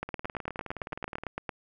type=two click trains; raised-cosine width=0.5 ms; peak=-22 / -17 dBFS; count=23 / 14; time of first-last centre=0.09-1.236 / 0.03-1.492 s; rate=19.2 / 8.89 Hz; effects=none